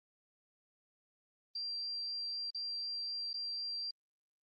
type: tone with dropouts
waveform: sine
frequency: 4726 Hz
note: D8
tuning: 10 cents sharp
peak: -37 dBFS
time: 1.55-3.91 s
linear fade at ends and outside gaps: 5 ms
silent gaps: 2.506-2.546 / 3.332-3.34 s
effects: Opus 32 kbps